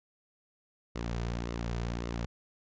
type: tone with flanger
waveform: sawtooth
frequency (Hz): 58.3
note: A#1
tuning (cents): +1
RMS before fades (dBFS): -35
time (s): 0.95-2.26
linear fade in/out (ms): 10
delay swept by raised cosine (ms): 1.2 to 3.7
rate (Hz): 1.8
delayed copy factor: -0.5
effects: resampled to 16000 Hz